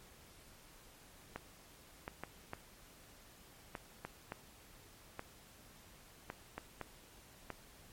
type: clicks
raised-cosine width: 0.5 ms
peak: -26 dBFS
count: 12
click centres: 1.36 / 2.079 / 2.236 / 2.534 / 3.752 / 4.05 / 4.321 / 5.194 / 6.301 / 6.58 / 6.813 / 7.503 s
effects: pink hiss -60 dBFS RMS until 7.92 s + MP3 64 kbps